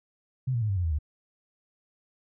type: tone with pitch steps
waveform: sine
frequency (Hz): 129.3 / 117.89 / 107.48 / 97.99 / 89.34 / 81.45 / 74.26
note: C3 / A#2 / A2 / G2 / F2 / E2 / D2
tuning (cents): -20 / +20 / -40 / 0 / +40 / -20 / +20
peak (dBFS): -24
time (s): 0.47-0.988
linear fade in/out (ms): 10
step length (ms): 74
effects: none